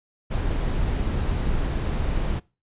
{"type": "noise", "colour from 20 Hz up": "brown", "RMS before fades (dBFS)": -24, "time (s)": [0.3, 2.4], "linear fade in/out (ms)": 20, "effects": ["noise-tail reverb RT60 0.3 s tail -22 dB re dry", "resampled to 8000 Hz"]}